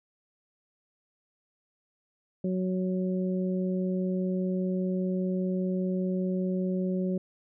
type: harmonic tone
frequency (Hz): 185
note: F#3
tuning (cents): 0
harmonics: 1 / 2 / 3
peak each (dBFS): -27 / -33 / -37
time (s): 2.44-7.18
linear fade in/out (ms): 5
effects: none